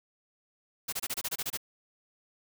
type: noise bursts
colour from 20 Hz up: white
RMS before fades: -33 dBFS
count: 10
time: 0.88-1.574 s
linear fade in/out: 10 ms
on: 46 ms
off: 26 ms
effects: none